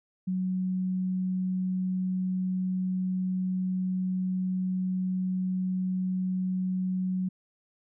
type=tone; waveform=sine; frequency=185.2 Hz; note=F#3; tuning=2 cents sharp; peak=-26 dBFS; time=0.27-7.29 s; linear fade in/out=10 ms; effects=none